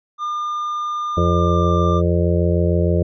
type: tone with pitch glide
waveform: triangle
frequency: 1205 to 1189.1 Hz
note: D6 to D6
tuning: +44 to +21 cents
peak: -19 dBFS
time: 0.18-2.02 s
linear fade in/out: 50 ms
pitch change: -23 cents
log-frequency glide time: 1.16-1.65 s
type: harmonic tone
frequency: 86.5 Hz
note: F2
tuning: 16 cents flat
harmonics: 1 / 2 / 4 / 5 / 6 / 7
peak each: -17 / -20 / -23 / -24 / -25 / -25 dBFS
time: 1.17-3.03 s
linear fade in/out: 5 ms
effects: resampled to 16000 Hz